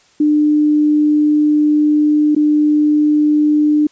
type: tone with dropouts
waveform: sine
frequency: 299.8 Hz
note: D4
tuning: 36 cents sharp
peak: -9 dBFS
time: 0.2-3.87 s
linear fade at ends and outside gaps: 5 ms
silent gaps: 2.35-2.363 s
effects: white hiss -52 dBFS RMS until 3.91 s + resampled to 16000 Hz